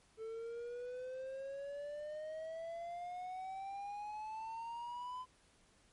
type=exponential sweep; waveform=triangle; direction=up; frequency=440 to 1019 Hz; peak=-40 dBFS; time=0.17-5.26 s; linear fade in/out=50 ms; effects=pink hiss -69 dBFS RMS until 5.92 s + MP3 48 kbps